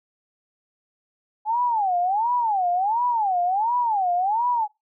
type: tone with vibrato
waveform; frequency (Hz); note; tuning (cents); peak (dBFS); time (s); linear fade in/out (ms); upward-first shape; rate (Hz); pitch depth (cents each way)
sine; 830.6; G#5; 0; -19; 1.45-4.68; 50; sine; 1.4; 290
effects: noise-tail reverb RT60 0.2 s tail -24 dB re dry